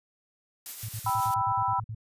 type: noise with tremolo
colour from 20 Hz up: blue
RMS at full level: -36 dBFS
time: 0.66-1.34 s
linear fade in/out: 0 ms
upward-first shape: triangle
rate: 7.4 Hz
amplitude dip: 45%
type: tone bursts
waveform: sine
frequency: 110 Hz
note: A2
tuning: in tune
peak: -33 dBFS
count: 11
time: 0.83-1.948 s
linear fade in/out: 5 ms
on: 58 ms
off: 48 ms
type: chord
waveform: sine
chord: E minor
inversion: first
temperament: equal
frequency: 784 / 987.8 / 1318.5 Hz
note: G5 / B5 / E6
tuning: 0 / 0 / 0 cents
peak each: -30 / -26 / -32 dBFS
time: 1.06-1.8 s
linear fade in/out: 5 ms
effects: resampled to 32000 Hz